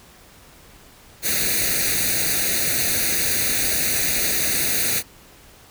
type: noise with comb filter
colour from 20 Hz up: white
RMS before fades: -21 dBFS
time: 1.22-5.03 s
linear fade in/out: 50 ms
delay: 0.47 ms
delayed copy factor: +0.85
effects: pink hiss -48 dBFS RMS until 5.7 s